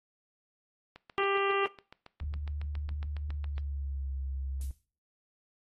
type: click train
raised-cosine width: 0.3 ms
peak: -31 dBFS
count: 20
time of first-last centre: 0.96-3.581 s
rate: 7.25 Hz
type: harmonic tone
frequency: 395.4 Hz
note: G4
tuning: 15 cents sharp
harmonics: 1 / 2 / 3 / 4 / 5 / 6 / 7 / 8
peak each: -30 / -36 / -31 / -41 / -38 / -41 / -36 / -44 dBFS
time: 1.18-1.66 s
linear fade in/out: 0 ms
type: tone with pitch glide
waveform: sine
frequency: 73.42 to 67.33 Hz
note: D2 to C#2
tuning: 0 to -50 cents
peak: -33 dBFS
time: 2.21-4.71 s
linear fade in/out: 0 ms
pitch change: -150 cents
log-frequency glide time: 3.32-4.13 s
type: noise with exponential decay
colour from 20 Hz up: violet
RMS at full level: -42 dBFS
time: 4.61-4.85 s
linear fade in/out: 2 ms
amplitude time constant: 51 ms
effects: noise-tail reverb RT60 0.4 s tail -20 dB re dry + AAC 32 kbps